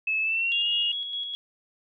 sine tone with pitch glide, 2600 to 2852 Hz, E7 to F7, -24 to +36 cents, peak -23 dBFS, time 0.07-0.92 s, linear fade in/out 5 ms, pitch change +160 cents, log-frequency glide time 0.21-0.67 s
sine tone with tremolo, 3337 Hz, G#7, 8 cents sharp, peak -28 dBFS, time 0.52-1.35 s, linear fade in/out 0 ms, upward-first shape square, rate 4.9 Hz, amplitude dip 35%
effects none

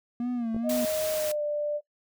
triangle tone with vibrato, 235.6 Hz, A#3, 19 cents sharp, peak -25 dBFS, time 0.2-0.85 s, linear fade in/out 2 ms, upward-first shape sine, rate 2.3 Hz, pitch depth 88 cents each way
clicks, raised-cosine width 2 ms, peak -25 dBFS, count 2, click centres 0.546 / 0.564 s
sine tone with pitch glide, 622.3 to 591.5 Hz, D#5 to D5, 0 to +12 cents, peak -26 dBFS, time 0.63-1.81 s, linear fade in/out 50 ms, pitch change -88 cents, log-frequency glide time 1.14-1.42 s
white noise, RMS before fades -35 dBFS, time 0.69-1.32 s, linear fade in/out 5 ms
effects noise-tail reverb RT60 0.1 s tail -19 dB re dry

